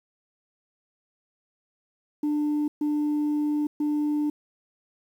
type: tone bursts at uneven times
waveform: sine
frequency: 297.3 Hz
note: D4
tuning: 21 cents sharp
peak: -20 dBFS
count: 3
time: 2.23-2.68 / 2.81-3.67 / 3.8-4.3 s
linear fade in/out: 5 ms
effects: tanh soft clip ceiling -21 dBFS + 9-bit